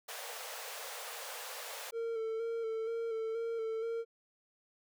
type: high-pass noise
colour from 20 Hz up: pink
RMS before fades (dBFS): -44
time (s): 0.08-1.91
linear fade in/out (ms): 10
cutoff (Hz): 450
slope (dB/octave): 96
type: tone with vibrato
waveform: triangle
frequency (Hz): 452.8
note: A4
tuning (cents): +50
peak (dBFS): -32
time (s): 1.92-4.05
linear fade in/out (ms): 50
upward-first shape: square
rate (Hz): 2.1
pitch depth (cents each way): 26
effects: none